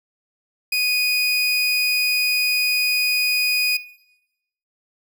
30% pulse tone, 2475 Hz, D#7, 10 cents flat, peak -16 dBFS, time 0.72-3.77 s, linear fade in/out 5 ms, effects noise-tail reverb RT60 0.9 s tail -19 dB re dry

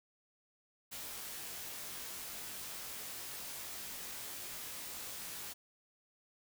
white noise with comb filter, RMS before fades -45 dBFS, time 0.91-5.54 s, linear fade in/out 20 ms, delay 20 ms, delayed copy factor -0.8, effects none

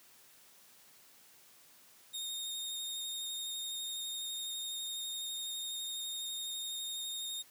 sawtooth tone with vibrato, 3692 Hz, A#7, 17 cents flat, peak -35 dBFS, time 2.13-7.43 s, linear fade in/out 20 ms, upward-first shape sine, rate 12 Hz, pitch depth 16 cents each way, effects white hiss -61 dBFS RMS until 7.5 s + high-pass 100 Hz 12 dB/octave

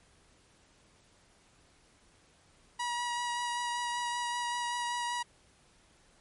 sawtooth tone with vibrato, 962 Hz, B5, 46 cents flat, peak -28 dBFS, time 2.79-5.23 s, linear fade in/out 10 ms, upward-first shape sine, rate 5.2 Hz, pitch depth 12 cents each way, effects pink hiss -64 dBFS RMS until 6.2 s + MP3 48 kbps

